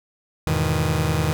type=chord; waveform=sawtooth; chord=E major seventh; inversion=none; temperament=just; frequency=82.41 / 103.01 / 123.61 / 154.51 Hz; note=E2 / G#2 / B2 / D#3; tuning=0 / -14 / +2 / -12 cents; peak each=-20 / -24 / -22 / -18 dBFS; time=0.47-1.33 s; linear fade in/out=0 ms; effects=none